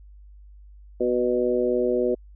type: harmonic tone with a mistuned harmonic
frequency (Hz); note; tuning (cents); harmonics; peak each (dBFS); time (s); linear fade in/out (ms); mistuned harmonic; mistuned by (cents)
123.47; B2; 0; 2 / 3 / 4 / 5; -28 / -23 / -24 / -29; 1-2.15; 10; 5; -19
effects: added 50 Hz sine -44 dBFS peak until 2.35 s